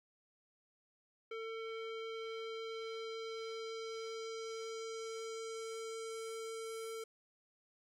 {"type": "tone with low-pass filter sweep", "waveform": "square", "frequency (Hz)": 449.1, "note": "A4", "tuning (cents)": 35, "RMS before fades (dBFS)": -44, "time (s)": [1.31, 7.04], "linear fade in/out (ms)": 5, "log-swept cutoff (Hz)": [2600, 11000], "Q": 1.8, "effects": ["13-bit"]}